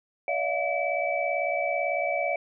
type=tone cluster; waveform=sine; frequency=574 / 652 / 710 / 2301 Hz; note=D5 / E5 / F5 / D7; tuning=-40 / -19 / +28 / -36 cents; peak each=-30 dBFS; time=0.28-2.36 s; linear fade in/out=2 ms; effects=none